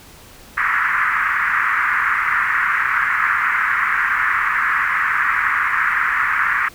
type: band-pass noise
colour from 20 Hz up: white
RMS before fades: -18 dBFS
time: 0.57-6.69 s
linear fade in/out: 10 ms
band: 1100 to 2000 Hz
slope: 48 dB/octave
effects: pink hiss -43 dBFS RMS until 6.74 s